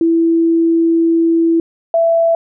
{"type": "tone pair in turn", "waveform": "sine", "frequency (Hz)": [331.3, 665.7], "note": ["E4", "E5"], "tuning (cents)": [9, 17], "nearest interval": "octave", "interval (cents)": 1208, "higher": "second", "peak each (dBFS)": -9, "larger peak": "neither", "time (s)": [[0.01, 1.6], [1.94, 2.35]], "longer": "first", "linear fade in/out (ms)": 2, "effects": []}